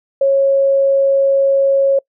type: tone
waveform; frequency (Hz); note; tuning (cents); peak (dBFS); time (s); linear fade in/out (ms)
sine; 548; C#5; -20; -9; 0.21-1.99; 5
effects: noise-tail reverb RT60 0.1 s tail -26 dB re dry